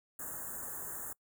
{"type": "band-stop noise", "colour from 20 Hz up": "white", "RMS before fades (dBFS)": -42, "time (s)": [0.19, 1.13], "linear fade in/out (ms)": 5, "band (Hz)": [1800, 6700], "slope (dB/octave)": 96, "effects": ["noise-tail reverb RT60 0.1 s tail -24 dB re dry"]}